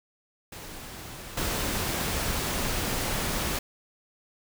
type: noise with level steps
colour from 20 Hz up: pink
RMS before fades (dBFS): -41 / -29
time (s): 0.52-3.59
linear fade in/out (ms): 5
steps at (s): 1.37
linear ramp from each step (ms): 5
effects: none